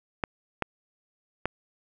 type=clicks; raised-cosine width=0.5 ms; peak=-11 dBFS; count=3; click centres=0.238 / 0.623 / 1.456 s; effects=none